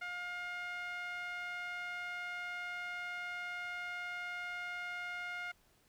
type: tone with band-pass filter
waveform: sawtooth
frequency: 711 Hz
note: F5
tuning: 31 cents sharp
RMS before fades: -42 dBFS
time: 0.01-5.52 s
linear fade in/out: 10 ms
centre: 1800 Hz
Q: 6.6
effects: pink hiss -70 dBFS RMS until 5.88 s